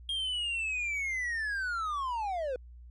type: linear sweep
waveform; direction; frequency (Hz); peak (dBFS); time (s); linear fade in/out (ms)
triangle; down; 3246 to 485; -29; 0.09-2.56; 2
effects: added 60 Hz sine -47 dBFS peak until 2.9 s + resampled to 24000 Hz